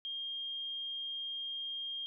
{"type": "tone", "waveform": "sine", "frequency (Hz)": 3219, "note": "G7", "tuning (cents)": 45, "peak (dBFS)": -37, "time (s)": [0.05, 2.06], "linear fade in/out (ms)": 0, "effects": []}